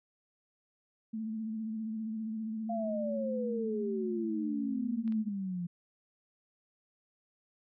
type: tone with vibrato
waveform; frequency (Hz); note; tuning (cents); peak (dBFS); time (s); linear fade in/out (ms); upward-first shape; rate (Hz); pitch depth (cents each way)
sine; 220.1; A3; +1; -34; 1.13-5.29; 10; sine; 15; 37
type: exponential sweep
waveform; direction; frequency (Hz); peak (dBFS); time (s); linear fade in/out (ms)
sine; down; 700 to 171.2; -33; 2.69-5.67; 10
type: clicks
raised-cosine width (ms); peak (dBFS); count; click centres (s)
0.3; -38; 2; 5.078 / 5.123
effects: none